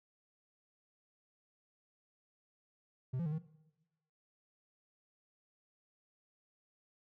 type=tone with pitch steps; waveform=triangle; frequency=128.5 / 170.5 / 151.4 / 157.9 Hz; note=C3 / F3 / D#3 / D#3; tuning=-31 / -41 / -47 / +26 cents; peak=-32 dBFS; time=3.13-3.386 s; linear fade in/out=10 ms; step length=64 ms; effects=noise-tail reverb RT60 0.9 s tail -17 dB re dry